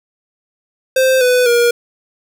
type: tone with pitch steps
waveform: square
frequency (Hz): 522 / 498.4 / 475.9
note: C5 / B4 / A#4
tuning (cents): -4 / +16 / +36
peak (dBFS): -10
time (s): 0.96-1.71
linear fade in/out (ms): 5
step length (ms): 250
effects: none